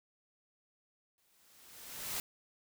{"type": "noise with exponential growth", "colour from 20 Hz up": "white", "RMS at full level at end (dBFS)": -36, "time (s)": [1.18, 2.2], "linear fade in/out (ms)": 1, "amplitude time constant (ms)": 220, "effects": []}